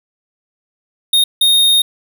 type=tone bursts at uneven times; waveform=square; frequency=3702 Hz; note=A#7; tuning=13 cents flat; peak=-9 dBFS; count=2; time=1.13-1.24 / 1.41-1.82 s; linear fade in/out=5 ms; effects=none